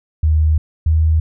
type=tone pair in turn; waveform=sine; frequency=77.78 / 79.28 Hz; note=D#2 / D#2; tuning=0 / +33 cents; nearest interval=unison; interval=33 cents; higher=second; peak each=-10 dBFS; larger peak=neither; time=0.23-0.58 / 0.86-1.2 s; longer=first; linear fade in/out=5 ms; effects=none